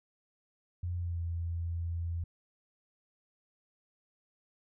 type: tone with pitch glide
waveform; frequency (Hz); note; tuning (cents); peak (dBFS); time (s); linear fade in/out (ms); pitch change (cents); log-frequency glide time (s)
sine; 88 to 84.61; F2 to E2; +14 to +46; -32; 0.83-2.24; 5; -68; 0.96-1.2
effects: none